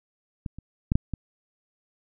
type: clicks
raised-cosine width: 5 ms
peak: -19 / -27 / -9 / -7 / -17 dBFS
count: 5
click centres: 0.462 / 0.586 / 0.919 / 0.955 / 1.137 s
effects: none